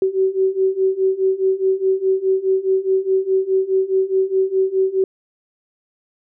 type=beating tone pair; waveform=sine; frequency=378.4 / 383.2 Hz; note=F#4 / G4; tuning=+39 / -39 cents; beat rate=4.8 Hz; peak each=-19 / -17 dBFS; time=0.02-5.04 s; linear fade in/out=2 ms; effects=none